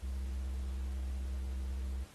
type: tone with vibrato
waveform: triangle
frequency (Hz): 65.41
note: C2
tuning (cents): 0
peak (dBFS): -33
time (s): 0.02-2.05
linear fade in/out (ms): 20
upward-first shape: sine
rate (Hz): 16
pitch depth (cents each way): 61
effects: pink hiss -58 dBFS RMS until 2.14 s + AAC 32 kbps